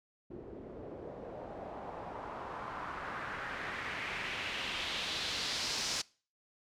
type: noise with low-pass filter sweep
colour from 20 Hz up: white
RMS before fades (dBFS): -40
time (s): 0.3-6.02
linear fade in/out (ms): 10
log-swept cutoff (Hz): 350 to 5700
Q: 2.1
effects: noise-tail reverb RT60 0.4 s tail -23 dB re dry